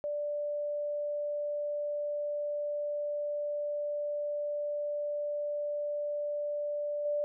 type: tone with level steps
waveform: sine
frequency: 587.3 Hz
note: D5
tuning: in tune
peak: -31 / -28 dBFS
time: 0.04-7.24 s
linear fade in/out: 0 ms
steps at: 7.05 s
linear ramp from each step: 5 ms
effects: none

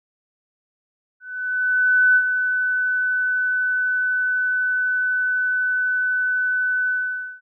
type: tone with ADSR envelope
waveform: sine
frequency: 1502 Hz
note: F#6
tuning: 26 cents sharp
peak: -11 dBFS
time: 1.2-7.41 s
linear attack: 960 ms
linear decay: 58 ms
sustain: -7 dB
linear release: 520 ms
effects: none

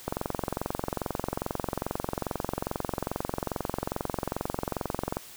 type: click train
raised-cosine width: 1 ms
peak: -14 dBFS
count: 115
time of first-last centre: 0.08-5.169 s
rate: 22.4 Hz
effects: white hiss -47 dBFS RMS until 5.36 s

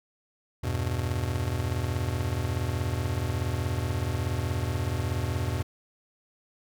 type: chord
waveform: square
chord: E minor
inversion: none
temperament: just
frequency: 82.41 / 98.89 / 123.61 Hz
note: E2 / G2 / B2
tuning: 0 / +16 / +2 cents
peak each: -32 dBFS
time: 0.63-5.63 s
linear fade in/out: 10 ms
effects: none

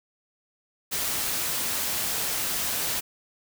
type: noise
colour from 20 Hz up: white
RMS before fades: -28 dBFS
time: 0.91-3.01 s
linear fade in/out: 20 ms
effects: none

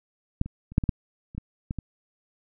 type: clicks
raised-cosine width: 5 ms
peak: -10 / -23 / -29 / -6 / -15 / -8 / -30 / -19 / -17 / -19 dBFS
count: 10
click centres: 0.414 / 0.46 / 0.72 / 0.781 / 0.838 / 0.892 / 1.349 / 1.38 / 1.709 / 1.787 s
effects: none

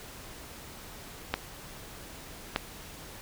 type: clicks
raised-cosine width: 0.3 ms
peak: -10 dBFS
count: 2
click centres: 1.34 / 2.561 s
effects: pink hiss -46 dBFS RMS until 3.21 s

